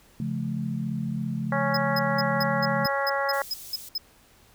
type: chord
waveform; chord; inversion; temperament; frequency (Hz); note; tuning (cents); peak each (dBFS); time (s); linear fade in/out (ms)
sine; Db augmented; none; just; 138.59 / 173.24 / 216.5; Db3 / F3 / A3; 0 / -14 / -28; -31 / -32 / -30; 0.2-2.86; 2
type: harmonic tone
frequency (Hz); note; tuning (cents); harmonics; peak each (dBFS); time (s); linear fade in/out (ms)
277.2; C#4; 0; 2 / 3 / 4 / 5 / 6 / 7; -28 / -30 / -31 / -32 / -33 / -33; 1.52-3.42; 2
type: tone bursts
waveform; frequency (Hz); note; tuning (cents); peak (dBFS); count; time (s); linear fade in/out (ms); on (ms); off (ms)
square; 5100; D#8; +42; -26; 11; 1.74-3.981; 5; 31; 190
type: high-pass noise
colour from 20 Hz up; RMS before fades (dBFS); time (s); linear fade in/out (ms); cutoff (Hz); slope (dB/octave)
white; -42; 3.33-3.89; 5; 4400; 12
effects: pink hiss -57 dBFS RMS until 4.54 s